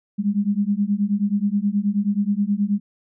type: beating tone pair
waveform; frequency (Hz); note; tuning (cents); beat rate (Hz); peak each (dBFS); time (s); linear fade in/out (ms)
sine; 198.9 / 208.3; G3 / G#3; +25 / +5; 9.4; -21; 0.18-2.8; 20
effects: none